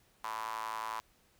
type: tone with high-pass filter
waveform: sawtooth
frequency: 111.2 Hz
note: A2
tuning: 19 cents sharp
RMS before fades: -39 dBFS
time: 0.24-1 s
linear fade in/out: 0 ms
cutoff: 1000 Hz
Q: 6.2
effects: pink hiss -68 dBFS RMS until 1.39 s